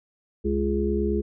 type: harmonic tone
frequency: 69.3 Hz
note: C#2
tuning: in tune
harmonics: 1 / 3 / 5 / 6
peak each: -27 / -27 / -27 / -27 dBFS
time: 0.44-1.22 s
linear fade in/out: 20 ms
effects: none